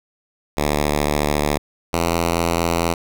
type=tone pair in turn; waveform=5% pulse; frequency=74 / 84.37 Hz; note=D2 / E2; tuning=+14 / +41 cents; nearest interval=major second; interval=227 cents; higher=second; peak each=-6 dBFS; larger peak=neither; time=0.57-1.58 / 1.93-2.94 s; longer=neither; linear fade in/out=5 ms; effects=none